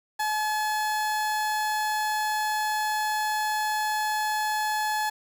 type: tone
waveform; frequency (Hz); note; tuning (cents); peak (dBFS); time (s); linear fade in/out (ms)
30% pulse; 855; A5; -50; -22; 0.19-5.1; 10
effects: 8-bit